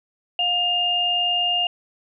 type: tone pair together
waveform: sine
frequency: 711 / 2819 Hz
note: F5 / F7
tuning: +31 / +16 cents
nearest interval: 2 octaves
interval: 2385 cents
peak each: -26 / -19 dBFS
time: 0.39-1.67 s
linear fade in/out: 2 ms
effects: none